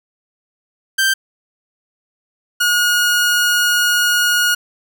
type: tone pair in turn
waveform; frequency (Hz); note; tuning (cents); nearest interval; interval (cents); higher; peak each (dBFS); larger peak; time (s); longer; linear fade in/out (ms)
sawtooth; 1568 / 1441; G6 / F#6; 0 / -46; minor second; 146; first; -9; neither; 0.98-1.14 / 2.6-4.55; second; 10
effects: none